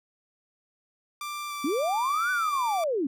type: tone with vibrato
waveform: sawtooth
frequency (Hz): 1174.7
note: D6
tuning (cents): 0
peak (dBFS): -29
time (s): 1.21-2.84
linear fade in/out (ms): 2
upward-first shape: square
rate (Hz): 1.7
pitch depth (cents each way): 9
type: linear two-way sweep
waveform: sine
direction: up then down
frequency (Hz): 250 to 1514 to 250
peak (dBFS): -24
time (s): 1.64-3.07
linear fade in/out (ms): 5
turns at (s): 2.31
effects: none